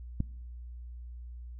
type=click; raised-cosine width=5 ms; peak=-17 dBFS; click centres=0.204 s; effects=noise-tail reverb RT60 0.9 s tail -24 dB re dry + added 60 Hz sine -41 dBFS peak until 1.59 s